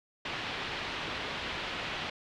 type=low-pass noise; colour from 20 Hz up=white; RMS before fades=-37 dBFS; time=0.25-2.1 s; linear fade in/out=5 ms; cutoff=3500 Hz; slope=24 dB/octave; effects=none